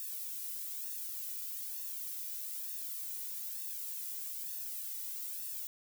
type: noise with flanger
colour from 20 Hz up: violet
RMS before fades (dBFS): -41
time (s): 0-5.67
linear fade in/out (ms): 0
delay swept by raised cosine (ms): 1.1 to 2.06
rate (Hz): 1.1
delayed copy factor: +0.85
effects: none